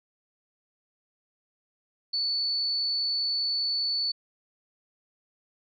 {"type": "tone", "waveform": "sine", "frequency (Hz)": 4465, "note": "C#8", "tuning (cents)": 12, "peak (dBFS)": -25, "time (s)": [2.13, 4.12], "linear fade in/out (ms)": 10, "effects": []}